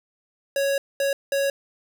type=tone bursts at uneven times; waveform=square; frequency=554.4 Hz; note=C#5; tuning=in tune; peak=-21 dBFS; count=3; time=0.56-0.78 / 1-1.13 / 1.32-1.5 s; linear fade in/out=2 ms; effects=none